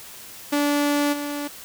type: tone with level steps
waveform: sawtooth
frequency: 289.9 Hz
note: D4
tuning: 22 cents flat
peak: -15 / -23 dBFS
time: 0.52-1.48 s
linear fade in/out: 10 ms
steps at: 1.12 s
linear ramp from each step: 20 ms
effects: white hiss -41 dBFS RMS until 1.64 s